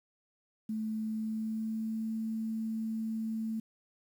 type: tone with pitch glide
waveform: sine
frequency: 218.4 to 222 Hz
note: A3 to A3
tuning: -13 to +16 cents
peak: -32 dBFS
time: 0.69-3.6 s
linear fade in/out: 5 ms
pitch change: +29 cents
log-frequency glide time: 0.95-2.12 s
effects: 10-bit